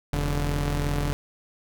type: tone pair together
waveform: sawtooth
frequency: 42.74 / 144.6 Hz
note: F1 / D3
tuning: -37 / -27 cents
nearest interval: octave + major sixth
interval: 2110 cents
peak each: -22 / -23 dBFS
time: 0.13-1.13 s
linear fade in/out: 0 ms
effects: none